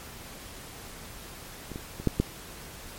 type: clicks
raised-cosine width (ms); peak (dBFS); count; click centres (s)
3; -24 / -22 / -23 / -9 / -9; 5; 1.717 / 1.759 / 2 / 2.073 / 2.2
effects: pink hiss -44 dBFS RMS until 2.98 s + MP3 64 kbps